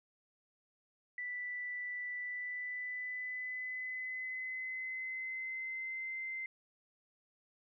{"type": "tone with pitch glide", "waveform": "sine", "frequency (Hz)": [1975.5, 2076], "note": ["B6", "C7"], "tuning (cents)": [0, -14], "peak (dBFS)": -38, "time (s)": [1.18, 6.46], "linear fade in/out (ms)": 2, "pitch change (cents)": 86, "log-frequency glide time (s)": [2.16, 6.19], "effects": []}